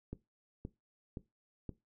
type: click train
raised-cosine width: 3 ms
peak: -28 dBFS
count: 4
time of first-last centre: 0.13-1.692 s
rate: 1.92 Hz
effects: noise-tail reverb RT60 0.2 s tail -17 dB re dry